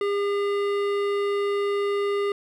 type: tone with hard clipping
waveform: sine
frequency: 404.3 Hz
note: G#4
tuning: 46 cents flat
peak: -24 dBFS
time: 0.01-2.32 s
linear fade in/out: 2 ms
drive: 14 dB
effects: none

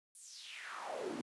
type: noise with high-pass filter sweep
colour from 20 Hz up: brown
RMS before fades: -45 dBFS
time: 0.15-1.21 s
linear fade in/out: 0 ms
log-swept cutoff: 10000 to 240 Hz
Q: 4.3
effects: high-pass 150 Hz 12 dB/octave + resampled to 24000 Hz

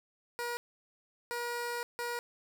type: tone bursts at uneven times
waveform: 15% pulse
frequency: 478.2 Hz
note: A#4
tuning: 44 cents sharp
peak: -28 dBFS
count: 3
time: 0.39-0.57 / 1.31-1.83 / 1.99-2.19 s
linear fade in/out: 0 ms
effects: none

